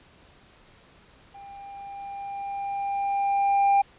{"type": "tone with level ramp", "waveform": "triangle", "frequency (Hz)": 797, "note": "G5", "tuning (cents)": 28, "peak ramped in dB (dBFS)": [-40, -14], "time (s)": [1.34, 3.82], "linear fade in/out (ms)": 10, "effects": ["pink hiss -55 dBFS RMS until 3.98 s", "resampled to 8000 Hz"]}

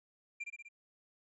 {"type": "tone with echo", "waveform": "triangle", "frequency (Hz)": 2380, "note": "D7", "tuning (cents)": 22, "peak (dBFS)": -36, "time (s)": [0.4, 0.44], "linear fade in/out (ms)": 10, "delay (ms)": 62, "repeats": 4, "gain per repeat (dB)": -3, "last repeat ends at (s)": 0.688, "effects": ["resampled to 22050 Hz"]}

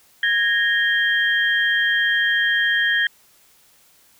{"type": "tone cluster", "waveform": "sine", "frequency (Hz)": [1653, 1853, 3190], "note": ["G#6", "A#6", "G7"], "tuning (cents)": [-9, -11, 30], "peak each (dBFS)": [-20, -19, -24], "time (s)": [0.23, 3.07], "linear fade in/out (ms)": 2, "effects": ["white hiss -55 dBFS RMS until 4.19 s"]}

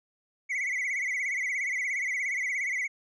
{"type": "tone with vibrato", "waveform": "triangle", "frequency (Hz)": 2107, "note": "C7", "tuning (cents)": 12, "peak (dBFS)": -26, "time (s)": [0.49, 2.88], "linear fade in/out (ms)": 20, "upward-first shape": "sine", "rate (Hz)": 17, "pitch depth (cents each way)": 120, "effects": ["resampled to 22050 Hz"]}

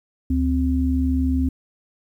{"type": "tone pair together", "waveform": "sine", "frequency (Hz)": [73.28, 260.4], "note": ["D2", "C4"], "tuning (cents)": [-3, -8], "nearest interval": "octave + minor seventh", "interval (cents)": 2195, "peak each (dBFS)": -20, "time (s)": [0.3, 1.49], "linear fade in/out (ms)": 5, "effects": ["9-bit"]}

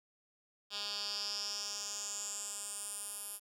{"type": "tone with band-pass filter sweep", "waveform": "10% pulse", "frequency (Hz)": 204.5, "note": "G#3", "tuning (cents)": -26, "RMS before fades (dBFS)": -41, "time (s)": [0.7, 3.4], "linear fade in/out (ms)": 50, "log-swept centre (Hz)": [4100, 11000], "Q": 4.7, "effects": ["11-bit"]}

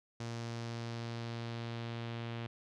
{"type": "tone with low-pass filter sweep", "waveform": "sawtooth", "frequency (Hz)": 116.54, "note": "A#2", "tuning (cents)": 0, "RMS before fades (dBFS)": -41, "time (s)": [0.2, 2.47], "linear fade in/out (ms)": 5, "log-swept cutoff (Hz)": [6000, 3200], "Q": 1.8, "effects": []}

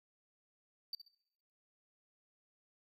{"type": "tone with echo", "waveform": "triangle", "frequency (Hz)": 4620, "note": "D8", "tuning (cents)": -29, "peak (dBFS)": -37, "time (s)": [0.93, 0.95], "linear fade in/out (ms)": 2, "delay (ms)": 66, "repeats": 3, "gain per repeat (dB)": -11, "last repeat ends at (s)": 1.148, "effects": ["noise-tail reverb RT60 1.0 s tail -26 dB re dry"]}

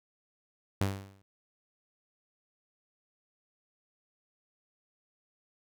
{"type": "tone with exponential decay", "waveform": "sawtooth", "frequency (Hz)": 97.8, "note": "G2", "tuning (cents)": -4, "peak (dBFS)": -21, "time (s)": [0.81, 1.22], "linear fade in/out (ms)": 0, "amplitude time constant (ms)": 89, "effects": []}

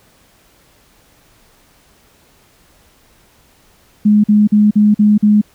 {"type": "tone bursts", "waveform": "sine", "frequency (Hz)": 209.5, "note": "G#3", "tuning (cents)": 15, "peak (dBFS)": -6, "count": 6, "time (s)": [4.05, 5.415], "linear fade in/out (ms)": 10, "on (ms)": 190, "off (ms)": 45, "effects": ["pink hiss -51 dBFS RMS until 5.54 s"]}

